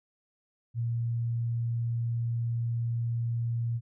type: tone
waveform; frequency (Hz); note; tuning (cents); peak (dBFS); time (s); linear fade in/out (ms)
sine; 117.1; A#2; +8; -27; 0.74-3.81; 50
effects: none